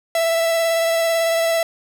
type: tone with vibrato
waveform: 45% pulse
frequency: 662 Hz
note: E5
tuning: 7 cents sharp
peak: -16 dBFS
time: 0.15-1.63 s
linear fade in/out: 2 ms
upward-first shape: sine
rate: 18 Hz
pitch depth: 16 cents each way
effects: none